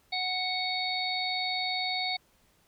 harmonic tone with a mistuned harmonic, 740 Hz, F#5, in tune, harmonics 1 / 3 / 5 / 6, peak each -34 / -34 / -34 / -34 dBFS, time 0.12-2.17 s, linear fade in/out 10 ms, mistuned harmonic 5, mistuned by +19 cents, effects pink hiss -66 dBFS RMS until 2.67 s

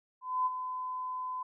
sine tone with ADSR envelope, 1015 Hz, B5, 47 cents sharp, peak -25 dBFS, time 0.21-1.43 s, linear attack 250 ms, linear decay 28 ms, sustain -9 dB, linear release 6 ms, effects none

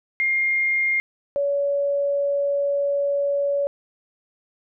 sine tone pair in turn, 2122 / 565.8 Hz, C7 / C#5, +24 / +35 cents, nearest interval octave + major seventh, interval 2289 cents, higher first, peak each -18 / -19 dBFS, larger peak first, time 0.2-1 / 1.36-3.67 s, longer second, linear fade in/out 0 ms, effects none

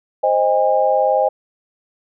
sine chord, Ab major, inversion first, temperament equal with one note detuned, 523.3 / 622.3 / 810.2 Hz, C5 / Eb5 / Ab5, 0 / 0 / -43 cents, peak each -17 dBFS, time 0.23-1.29 s, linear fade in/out 10 ms, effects none

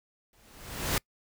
pink noise with exponential growth, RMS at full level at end -25 dBFS, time 0.33-0.98 s, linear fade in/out 2 ms, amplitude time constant 140 ms, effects noise-tail reverb RT60 0.1 s tail -26 dB re dry

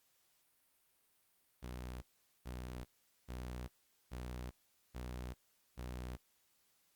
sawtooth tone bursts, 61.74 Hz, B1, in tune, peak -39 dBFS, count 6, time 1.62-6.17 s, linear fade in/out 20 ms, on 400 ms, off 430 ms, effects white hiss -75 dBFS RMS until 6.95 s + Opus 48 kbps

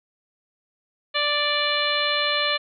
harmonic tone, 587.3 Hz, D5, in tune, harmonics 1 / 2 / 3 / 4 / 5 / 6 / 7, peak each -28 / -28 / -28 / -28 / -28 / -28 / -28 dBFS, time 1.14-2.58 s, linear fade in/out 20 ms, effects none

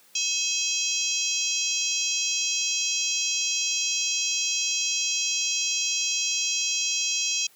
harmonic tone with a mistuned harmonic, 807 Hz, G#5, 50 cents flat, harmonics 3 / 4 / 5 / 6 / 7 / 8 / 9, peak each -31 / -31 / -35 / -33 / -29 / -30 / -35 dBFS, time 0.15-7.47 s, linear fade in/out 5 ms, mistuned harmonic 3, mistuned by +99 cents, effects white hiss -57 dBFS RMS until 7.55 s + high-pass 150 Hz 12 dB/octave

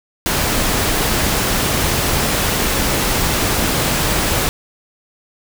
pink noise, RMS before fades -17 dBFS, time 0.26-4.49 s, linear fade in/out 0 ms, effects none

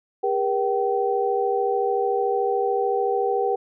sine tone cluster, 404.1 / 477.7 / 769 Hz, G#4 / A#4 / G5, -47 / +42 / -33 cents, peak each -24 dBFS, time 0.23-3.56 s, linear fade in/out 10 ms, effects none

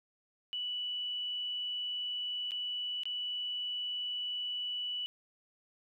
sine tone with dropouts, 2959 Hz, F#7, 1 cent flat, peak -34 dBFS, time 0.53-5.06 s, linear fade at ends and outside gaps 0 ms, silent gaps 2.509-2.518 / 3.034-3.055 s, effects 12-bit

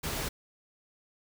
pink noise, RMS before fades -34 dBFS, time 0.03-0.29 s, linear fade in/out 10 ms, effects none

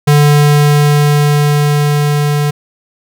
square tone with level ramp, 146.83 Hz, D3, in tune, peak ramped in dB -5 to -11 dBFS, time 0.07-2.51 s, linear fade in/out 10 ms, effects none

